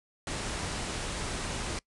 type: low-pass noise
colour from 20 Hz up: pink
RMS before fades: -35 dBFS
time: 0.27-1.79 s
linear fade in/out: 2 ms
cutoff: 10000 Hz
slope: 96 dB/octave
effects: noise-tail reverb RT60 0.1 s tail -23 dB re dry